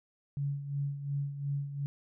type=tone with tremolo; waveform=sine; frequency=141.4 Hz; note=C#3; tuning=35 cents sharp; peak=-29 dBFS; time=0.37-1.86 s; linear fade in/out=0 ms; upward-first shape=sine; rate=2.8 Hz; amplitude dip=65%; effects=none